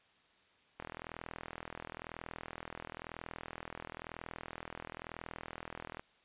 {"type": "click train", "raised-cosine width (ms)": 0.5, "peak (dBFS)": -27, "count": 214, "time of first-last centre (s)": [0.8, 5.995], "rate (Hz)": 41, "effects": ["white hiss -68 dBFS RMS until 6.24 s", "resampled to 8000 Hz"]}